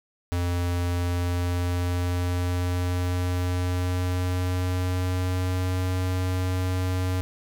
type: tone with pitch glide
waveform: square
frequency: 87.8 to 91.85 Hz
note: F2 to F#2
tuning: +10 to -12 cents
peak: -24 dBFS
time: 0.32-7.21 s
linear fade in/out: 0 ms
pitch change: +78 cents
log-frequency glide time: 0.87-5.83 s
effects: none